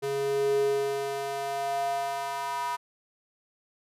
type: tone with high-pass filter sweep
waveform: square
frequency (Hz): 138.59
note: C#3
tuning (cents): 0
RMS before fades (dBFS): -29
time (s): 0.02-2.77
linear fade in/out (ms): 20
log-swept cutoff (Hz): 330 to 1000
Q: 5.5
effects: resampled to 32000 Hz